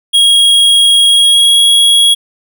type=tone with pitch glide; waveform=square; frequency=3289 to 3318 Hz; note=G#7 to G#7; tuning=-18 to -2 cents; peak=-5 dBFS; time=0.13-2.15 s; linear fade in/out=20 ms; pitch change=+16 cents; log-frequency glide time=1.07-1.64 s; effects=none